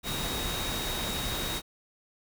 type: tone in noise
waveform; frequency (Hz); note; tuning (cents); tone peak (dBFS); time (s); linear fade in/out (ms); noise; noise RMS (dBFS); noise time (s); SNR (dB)
sine; 3767; A#7; +17; -36; 0.03-1.62; 50; pink; -33; 0.03-1.62; -6
effects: none